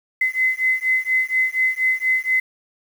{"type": "beating tone pair", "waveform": "sine", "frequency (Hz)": [2039, 2043.2], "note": ["C7", "C7"], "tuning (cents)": [-45, -42], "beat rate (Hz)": 4.2, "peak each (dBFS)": -20, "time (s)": [0.21, 2.4], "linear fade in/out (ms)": 5, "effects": ["7-bit"]}